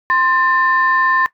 sine tone pair together, 1047 / 1786.4 Hz, C6 / A6, +1 / +26 cents, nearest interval major sixth, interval 925 cents, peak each -14 dBFS, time 0.1-1.26 s, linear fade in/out 0 ms, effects noise-tail reverb RT60 0.1 s tail -18 dB re dry + tanh soft clip ceiling -4 dBFS

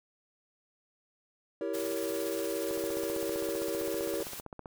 triangle chord, E diminished seventh, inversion none, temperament equal with one note detuned, 329.6 / 392 / 466.2 / 562.1 Hz, E4 / G4 / Bb4 / Db5, 0 / 0 / 0 / +24 cents, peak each -35 dBFS, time 1.61-4.23 s, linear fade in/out 2 ms
white noise with tremolo, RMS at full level -41 dBFS, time 1.73-4.41 s, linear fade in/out 20 ms, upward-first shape sine, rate 17 Hz, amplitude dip 30%
click train, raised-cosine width 1 ms, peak -28 dBFS, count 31, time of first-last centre 2.71-4.658 s, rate 15.4 Hz
effects none

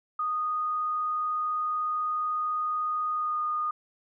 sine tone with pitch glide, 1237 to 1226.3 Hz, D#6 to D#6, -10 to -26 cents, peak -26 dBFS, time 0.19-3.71 s, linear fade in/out 5 ms, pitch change -16 cents, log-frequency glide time 3.13-3.39 s, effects none

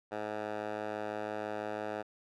10% pulse tone with band-pass filter, 106 Hz, G#2, 36 cents sharp, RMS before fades -38 dBFS, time 0.11-2.03 s, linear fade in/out 20 ms, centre 840 Hz, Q 1.2, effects none

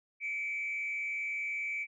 sine tone with frequency modulation, 2301 Hz, D7, 36 cents flat, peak -32 dBFS, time 0.2-1.87 s, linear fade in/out 50 ms, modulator 147 Hz, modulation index 0.5, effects tanh soft clip ceiling -28 dBFS

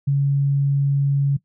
sine tone, 140 Hz, C#3, 18 cents sharp, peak -15 dBFS, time 0.07-1.37 s, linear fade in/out 10 ms, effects noise-tail reverb RT60 0.1 s tail -18 dB re dry

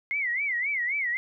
sine tone with vibrato, 2093 Hz, C7, in tune, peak -25 dBFS, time 0.11-1.17 s, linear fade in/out 0 ms, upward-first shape sine, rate 3.8 Hz, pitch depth 180 cents each way, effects none

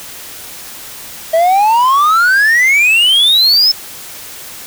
triangle exponential sweep, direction up, 638 to 5310 Hz, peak -5 dBFS, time 1.33-3.72 s, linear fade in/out 10 ms, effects white hiss -30 dBFS RMS until 4.66 s

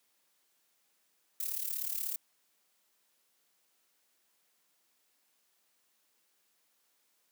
violet noise with amplitude modulation, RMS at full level -33 dBFS, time 1.4-2.16 s, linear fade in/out 2 ms, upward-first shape sine, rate 36.4 Hz, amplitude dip 75%, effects white hiss -74 dBFS RMS until 7.31 s + high-pass 200 Hz 12 dB/octave

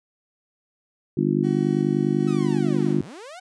harmonic tone, 50.1 Hz, G1, 38 cents sharp, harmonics 3 / 4 / 5 / 6 / 7, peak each -25 / -25 / -25 / -25 / -25 dBFS, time 1.17-3.01 s, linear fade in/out 5 ms
30% pulse tone with tremolo, 377.1 Hz, F#4, 33 cents sharp, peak -35 dBFS, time 1.43-2.94 s, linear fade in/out 20 ms, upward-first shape square, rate 1.3 Hz, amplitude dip 30%
sawtooth linear two-way sweep, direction down then up, 1318.5 to 86.6 to 767 Hz, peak -34 dBFS, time 2.27-3.4 s, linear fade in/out 10 ms, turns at 3.02 s
effects resampled to 22050 Hz

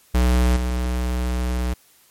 square tone with level steps, 61.74 Hz, B1, in tune, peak -15 / -21 dBFS, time 0.14-1.74 s, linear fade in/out 10 ms, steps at 0.56 s, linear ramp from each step 10 ms, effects white hiss -55 dBFS RMS until 2.1 s + MP3 64 kbps

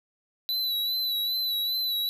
square tone with vibrato, 3968 Hz, B7, 7 cents sharp, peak -26 dBFS, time 0.49-2.09 s, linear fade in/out 0 ms, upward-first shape sine, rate 2.5 Hz, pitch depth 43 cents each way, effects none

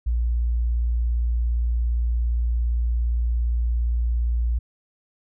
sine tone, 58.7 Hz, A#1, 13 cents sharp, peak -19 dBFS, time 0.06-4.59 s, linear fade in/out 10 ms, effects none

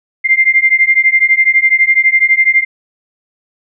sine beating tone pair, 2093 / 2105 Hz, C7 / C7, 0 / +10 cents, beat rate 12 Hz, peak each -10 dBFS, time 0.24-2.65 s, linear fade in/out 20 ms, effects none

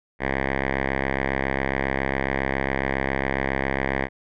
5% pulse tone with low-pass filter, 67.3 Hz, C2, 49 cents sharp, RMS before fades -25 dBFS, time 0.19-4.09 s, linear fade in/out 50 ms, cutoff 1900 Hz, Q 3.1, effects none

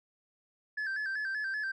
sine tone with vibrato, 1639 Hz, G#6, 23 cents flat, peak -29 dBFS, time 0.77-1.72 s, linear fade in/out 10 ms, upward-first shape square, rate 5.2 Hz, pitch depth 78 cents each way, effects tanh soft clip ceiling -31 dBFS

